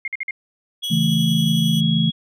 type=tone bursts; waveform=sine; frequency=2128 Hz; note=C7; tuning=29 cents sharp; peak=-22 dBFS; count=4; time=0.05-0.309 s; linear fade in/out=2 ms; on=28 ms; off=49 ms
type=tone; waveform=sine; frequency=3322 Hz; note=G#7; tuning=in tune; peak=-23 dBFS; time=0.82-2.12 s; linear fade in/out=20 ms
type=tone with tremolo; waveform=15% pulse; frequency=2978 Hz; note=F#7; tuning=11 cents sharp; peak=-23 dBFS; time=0.83-1.81 s; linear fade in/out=10 ms; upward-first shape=triangle; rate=11 Hz; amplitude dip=40%
type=chord; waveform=sine; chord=A major; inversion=first; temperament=equal; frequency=138.59 / 164.81 / 220 Hz; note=C#3 / E3 / A3; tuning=0 / 0 / 0 cents; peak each=-23 / -18 / -20 dBFS; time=0.9-2.11 s; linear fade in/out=20 ms
effects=none